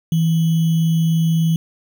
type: tone with sample-and-hold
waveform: sine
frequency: 163.2 Hz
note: E3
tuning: 17 cents flat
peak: -13 dBFS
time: 0.12-1.56 s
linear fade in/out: 2 ms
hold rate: 3150 Hz
effects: none